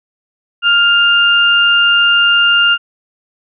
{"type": "tone pair together", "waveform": "sine", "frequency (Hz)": [1405, 2803], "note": ["F6", "F7"], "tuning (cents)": [10, 6], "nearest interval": "octave", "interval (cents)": 1196, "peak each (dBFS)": -10, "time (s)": [0.62, 2.78], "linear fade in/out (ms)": 50, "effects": []}